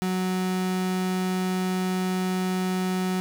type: tone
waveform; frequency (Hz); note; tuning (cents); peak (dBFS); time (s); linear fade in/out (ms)
35% pulse; 185; F#3; 0; -22; 0.02-3.2; 0
effects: none